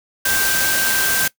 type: tone in noise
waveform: sine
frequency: 1568 Hz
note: G6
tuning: in tune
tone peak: -20 dBFS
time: 0.25-1.28 s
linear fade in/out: 5 ms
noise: white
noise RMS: -19 dBFS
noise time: 0.25-1.28 s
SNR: -4 dB
effects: noise-tail reverb RT60 0.1 s tail -20 dB re dry